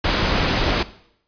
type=noise; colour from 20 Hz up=pink; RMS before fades=-19 dBFS; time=0.04-0.83 s; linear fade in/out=5 ms; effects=noise-tail reverb RT60 0.7 s tail -17 dB re dry + resampled to 11025 Hz